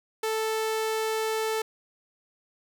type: tone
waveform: sawtooth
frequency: 440 Hz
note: A4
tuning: in tune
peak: -22 dBFS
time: 0.23-1.62 s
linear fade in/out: 5 ms
effects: none